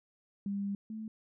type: tone pair in turn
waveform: sine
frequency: 200 / 218.7 Hz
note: G3 / A3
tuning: +35 / -10 cents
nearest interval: major second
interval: 155 cents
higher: second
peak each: -32 / -38 dBFS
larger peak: first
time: 0.46-0.75 / 0.9-1.08 s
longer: first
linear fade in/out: 2 ms
effects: none